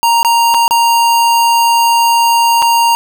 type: tone with dropouts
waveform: square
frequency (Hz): 932.3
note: A#5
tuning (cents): 0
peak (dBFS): -8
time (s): 0.03-2.95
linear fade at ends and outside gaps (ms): 0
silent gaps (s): 0.23-0.248 / 0.541-0.545 / 0.679-0.709 / 2.621-2.625
effects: none